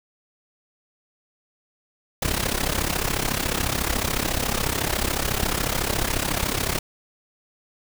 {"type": "noise with amplitude modulation", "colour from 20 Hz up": "pink", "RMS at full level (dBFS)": -21, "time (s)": [2.22, 6.79], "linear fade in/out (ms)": 5, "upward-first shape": "sine", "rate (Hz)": 34, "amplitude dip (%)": 80, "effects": []}